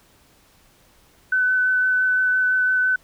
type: tone with vibrato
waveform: sine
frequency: 1508 Hz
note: F#6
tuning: 32 cents sharp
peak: -16 dBFS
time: 1.32-2.96 s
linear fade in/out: 5 ms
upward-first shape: sine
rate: 5.9 Hz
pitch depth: 10 cents each way
effects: pink hiss -56 dBFS RMS until 3.03 s